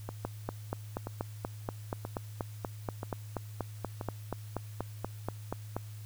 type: two click trains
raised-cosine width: 1 ms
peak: -23 / -19 dBFS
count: 5 / 24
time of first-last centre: 0.09-4.012 / 0.25-5.766 s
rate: 1.02 / 4.17 Hz
effects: added 106 Hz sine -42 dBFS peak until 6.05 s + white hiss -57 dBFS RMS until 6.05 s